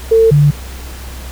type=tone pair in turn; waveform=sine; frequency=450 / 146.06 Hz; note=A4 / D3; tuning=+39 / -9 cents; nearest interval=octave + perfect fifth; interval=1948 cents; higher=first; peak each=-5 dBFS; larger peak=neither; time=0.11-0.31 / 0.31-0.51 s; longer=neither; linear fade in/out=10 ms; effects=added 64 Hz sine -26 dBFS peak until 1.31 s + pink hiss -33 dBFS RMS until 1.31 s